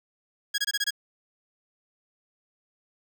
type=tone bursts; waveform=15% pulse; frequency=1651 Hz; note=G#6; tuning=11 cents flat; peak=-17 dBFS; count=6; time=0.54-0.907 s; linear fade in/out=10 ms; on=42 ms; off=23 ms; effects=none